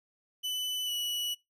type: tone with pitch glide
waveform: 40% pulse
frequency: 2996 to 2943 Hz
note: F#7 to F#7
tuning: +21 to -10 cents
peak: -30 dBFS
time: 0.43-1.35 s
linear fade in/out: 20 ms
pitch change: -31 cents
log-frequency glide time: 0.85-0.91 s
effects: noise-tail reverb RT60 0.2 s tail -22 dB re dry